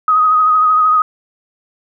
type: tone with vibrato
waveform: sine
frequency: 1255 Hz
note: D#6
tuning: 15 cents sharp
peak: -8 dBFS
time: 0.08-1.02 s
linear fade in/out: 2 ms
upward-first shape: triangle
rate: 13 Hz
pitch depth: 34 cents each way
effects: none